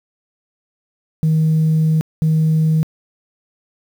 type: tone bursts at uneven times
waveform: sine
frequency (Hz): 158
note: D#3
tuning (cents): +27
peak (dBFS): -10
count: 2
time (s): 1.23-2.01 / 2.22-2.83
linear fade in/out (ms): 0
effects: tanh soft clip ceiling -9 dBFS + 7-bit